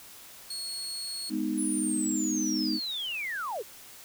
30% pulse tone, 4338 Hz, C#8, 38 cents flat, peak -31 dBFS, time 0.5-1.3 s, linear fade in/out 5 ms
sine chord, G# minor, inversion none, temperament just, 207.7 / 249.2 / 311.5 Hz, G#3 / B3 / D#4, 0 / +16 / +2 cents, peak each -33 / -32 / -30 dBFS, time 1.29-2.8 s, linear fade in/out 50 ms
sine linear sweep, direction down, 10190 to 350.1 Hz, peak -31 dBFS, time 1.57-3.63 s, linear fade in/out 20 ms
effects white hiss -49 dBFS RMS until 4.04 s

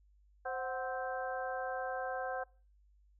harmonic tone with a mistuned harmonic, 261.1 Hz, C4, 3 cents flat, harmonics 2 / 3 / 4 / 5 / 6, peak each -40 / -39 / -47 / -48 / -43 dBFS, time 0.45-2.44 s, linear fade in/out 10 ms, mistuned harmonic 3, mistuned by -87 cents, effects noise-tail reverb RT60 0.4 s tail -25 dB re dry + added 50 Hz sine -63 dBFS peak until 3.19 s

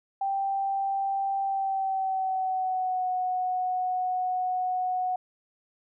sine tone with pitch glide, 784 to 735.7 Hz, G5 to F#5, 0 to -10 cents, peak -25 dBFS, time 0.21-5.16 s, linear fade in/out 5 ms, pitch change -110 cents, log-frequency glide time 1.42-3.08 s, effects none

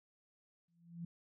sine tone with exponential growth, 170 Hz, F3, 46 cents flat, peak -39 dBFS, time 0.68-1.05 s, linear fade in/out 5 ms, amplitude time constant 79 ms, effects none

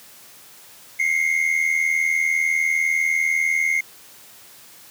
triangle tone pair together, 2093 / 2173 Hz, C7 / C#7, 0 / -35 cents, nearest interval minor second, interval 65 cents, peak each -19 dBFS, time 0.99-3.81 s, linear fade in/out 10 ms, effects white hiss -46 dBFS RMS until 4.9 s + high-pass 80 Hz 12 dB/octave

